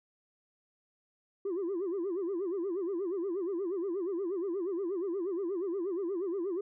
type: tone with vibrato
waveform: sine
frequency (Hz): 367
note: F#4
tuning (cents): -14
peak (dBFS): -29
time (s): 1.45-6.61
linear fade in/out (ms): 5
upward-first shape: sine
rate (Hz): 8.4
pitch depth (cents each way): 180
effects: tanh soft clip ceiling -29 dBFS